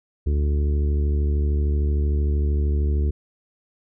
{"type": "harmonic tone", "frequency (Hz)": 73.1, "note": "D2", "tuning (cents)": -7, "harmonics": [1, 2, 3, 4, 5, 6], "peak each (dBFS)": [-18, -33, -35, -37, -34, -39], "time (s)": [0.26, 3.11], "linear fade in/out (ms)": 10, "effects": []}